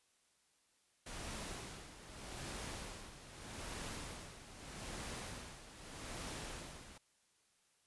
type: noise with tremolo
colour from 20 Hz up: pink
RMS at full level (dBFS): -45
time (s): 1.06-6.98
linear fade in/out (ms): 5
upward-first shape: sine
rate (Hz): 0.81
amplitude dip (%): 70
effects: white hiss -75 dBFS RMS until 7.86 s + resampled to 24000 Hz